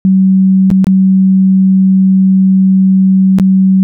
sine tone with dropouts, 190 Hz, F#3, 46 cents sharp, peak -4 dBFS, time 0.05-3.83 s, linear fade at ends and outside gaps 0 ms, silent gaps 0.703-0.713 / 0.844-0.869 / 3.386-3.398 s, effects none

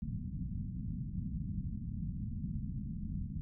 white low-pass noise, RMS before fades -39 dBFS, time 0.02-3.41 s, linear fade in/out 0 ms, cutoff 220 Hz, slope 48 dB/octave, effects none

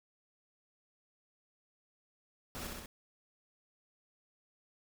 pink noise with echo, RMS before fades -43 dBFS, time 2.55-2.67 s, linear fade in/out 0 ms, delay 63 ms, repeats 3, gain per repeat -2 dB, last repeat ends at 2.859 s, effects none

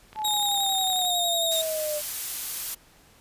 click train, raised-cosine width 0.3 ms, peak -28 dBFS, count 32, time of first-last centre 0.13-1.05 s, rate 33.7 Hz
sine exponential sweep, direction down, 870 to 593 Hz, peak -27 dBFS, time 0.15-2.02 s, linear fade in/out 50 ms
sawtooth tone with vibrato, 3729 Hz, A#7, in tune, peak -21 dBFS, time 0.24-1.62 s, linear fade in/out 10 ms, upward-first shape square, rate 11 Hz, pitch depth 28 cents each way
blue noise, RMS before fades -30 dBFS, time 1.51-2.75 s, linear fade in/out 10 ms
effects pink hiss -56 dBFS RMS until 3.2 s + resampled to 32000 Hz

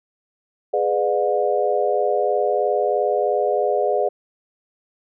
sine chord, G# diminished seventh, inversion none, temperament just, 415.3 / 498.4 / 598 / 717.6 Hz, G#4 / B4 / D5 / F5, 0 / +16 / +31 / +47 cents, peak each -22 / -23 / -22 / -23 dBFS, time 0.73-4.09 s, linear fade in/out 10 ms, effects none

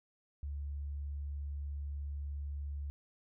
sine tone, 71.6 Hz, D2, 43 cents flat, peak -37 dBFS, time 0.43-2.9 s, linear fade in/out 0 ms, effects none

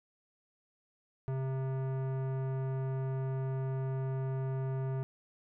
sine tone with tanh clipping, 132.6 Hz, C3, 23 cents sharp, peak -34 dBFS, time 1.28-5.03 s, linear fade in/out 0 ms, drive 17 dB, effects none

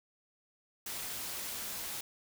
white noise, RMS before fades -40 dBFS, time 0.86-2.01 s, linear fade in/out 5 ms, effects none

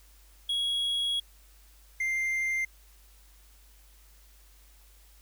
triangle tone pair in turn, 3322 / 2096 Hz, G#7 / C7, 0 / +2 cents, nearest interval minor sixth, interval 798 cents, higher first, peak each -25 dBFS, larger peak neither, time 0.49-1.2 / 2-2.65 s, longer first, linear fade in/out 5 ms, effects added 50 Hz sine -55 dBFS peak until 5.21 s + white hiss -61 dBFS RMS until 5.21 s

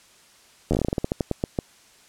slowing click train, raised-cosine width 2 ms, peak -9 dBFS, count 17, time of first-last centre 0.71-1.588 s, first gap 11 ms, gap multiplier 1.19, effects white hiss -54 dBFS RMS until 2.08 s + low-pass 9000 Hz 12 dB/octave

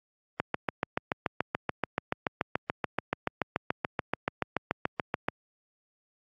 click train, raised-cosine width 0.5 ms, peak -11 dBFS, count 35, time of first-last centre 0.4-5.285 s, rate 6.96 Hz, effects high-pass 100 Hz 12 dB/octave + AAC 32 kbps

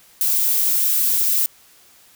violet noise, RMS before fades -18 dBFS, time 0.21-1.46 s, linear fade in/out 0 ms, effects white hiss -51 dBFS RMS until 2.15 s

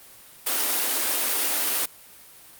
white high-pass noise, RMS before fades -24 dBFS, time 0.46-1.86 s, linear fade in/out 10 ms, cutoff 240 Hz, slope 96 dB/octave, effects white hiss -48 dBFS RMS until 2.59 s + Opus 32 kbps

